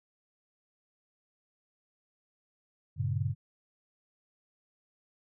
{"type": "chord", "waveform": "sine", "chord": "G diminished", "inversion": "none", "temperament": "just", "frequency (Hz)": [98, 117.6, 141.12], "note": ["G2", "Bb2", "Db3"], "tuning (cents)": [0, 16, 31], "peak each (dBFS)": [-32, -33, -33], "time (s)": [2.96, 3.35], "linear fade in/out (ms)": 50, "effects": []}